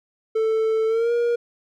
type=tone with pitch glide; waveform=triangle; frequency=442.3 to 474 Hz; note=A4 to A#4; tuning=+9 to +29 cents; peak=-16 dBFS; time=0.35-1.36 s; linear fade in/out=10 ms; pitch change=+120 cents; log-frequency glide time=0.87-1.12 s; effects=none